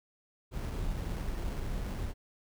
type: noise with sample-and-hold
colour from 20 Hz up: brown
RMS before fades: -35 dBFS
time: 0.51-2.14 s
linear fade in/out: 50 ms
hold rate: 3675 Hz
effects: none